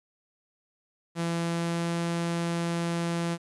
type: tone with pitch glide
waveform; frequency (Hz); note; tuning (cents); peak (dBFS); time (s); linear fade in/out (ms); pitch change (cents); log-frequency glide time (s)
sawtooth; 168.7 to 169.68; E3 to F3; +40 to -50; -23; 1.15-3.38; 50; +10; 1.4-1.98
effects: resampled to 24000 Hz + 10-bit